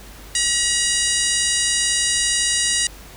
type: harmonic tone with a mistuned harmonic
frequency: 958 Hz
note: A#5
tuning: 47 cents sharp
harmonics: 2 / 3 / 4 / 5 / 6 / 7 / 8 / 9 / 10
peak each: -26 / -26 / -26 / -26 / -26 / -26 / -26 / -26 / -26 dBFS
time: 0.35-2.87 s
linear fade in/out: 2 ms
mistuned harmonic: 9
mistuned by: +18 cents
effects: added 50 Hz sine -41 dBFS peak until 3.16 s + pink hiss -42 dBFS RMS until 3.16 s